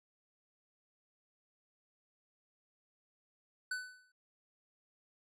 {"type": "tone with exponential decay", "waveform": "square", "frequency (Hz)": 1500, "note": "F#6", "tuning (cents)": 23, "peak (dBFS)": -34, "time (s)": [3.71, 4.12], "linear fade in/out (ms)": 5, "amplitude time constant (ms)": 88, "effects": ["low-pass 10000 Hz 12 dB/octave"]}